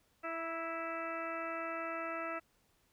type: harmonic tone with a mistuned harmonic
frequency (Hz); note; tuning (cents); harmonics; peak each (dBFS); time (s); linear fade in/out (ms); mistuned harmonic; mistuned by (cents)
329.6; E4; 0; 1 / 2 / 3 / 4 / 5 / 6 / 7 / 8; -46 / -42 / -52 / -41 / -50 / -47 / -53 / -48; 0.23-2.4; 20; 3; -22
effects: pink hiss -73 dBFS RMS until 2.92 s